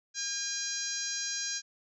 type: harmonic tone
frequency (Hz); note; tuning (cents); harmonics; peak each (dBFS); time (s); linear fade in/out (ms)
810; G#5; -43; 2 / 3 / 4 / 5 / 6 / 7 / 8 / 9; -41 / -47 / -47 / -41 / -39 / -38 / -37 / -47; 0.14-1.62; 50
effects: none